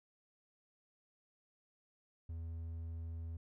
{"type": "tone", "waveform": "triangle", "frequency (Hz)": 82.41, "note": "E2", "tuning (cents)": 0, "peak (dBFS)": -39, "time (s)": [2.29, 3.37], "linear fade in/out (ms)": 5, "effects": []}